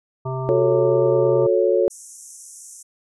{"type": "harmonic tone", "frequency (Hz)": 130.8, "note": "C3", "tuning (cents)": 0, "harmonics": [1, 3, 5, 7, 9], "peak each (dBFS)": [-25, -30, -32, -33, -35], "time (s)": [0.25, 1.47], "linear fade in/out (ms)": 10}
{"type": "chord", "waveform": "sine", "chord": "F# minor", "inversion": "none", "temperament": "equal with one note detuned", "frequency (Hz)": [362.8, 440, 554.4], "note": ["F#4", "A4", "C#5"], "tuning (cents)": [-34, 0, 0], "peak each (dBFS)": -19, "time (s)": [0.49, 1.88], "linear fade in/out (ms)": 0}
{"type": "high-pass noise", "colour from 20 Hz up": "pink", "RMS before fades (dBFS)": -38, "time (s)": [1.9, 2.83], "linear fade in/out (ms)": 10, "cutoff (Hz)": 5800, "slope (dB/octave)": 96}
{"effects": ["resampled to 24000 Hz"]}